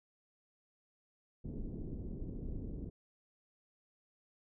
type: low-pass noise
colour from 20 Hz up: pink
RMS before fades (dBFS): -42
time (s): 1.44-2.9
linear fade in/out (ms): 10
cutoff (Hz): 370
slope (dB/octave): 24
effects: none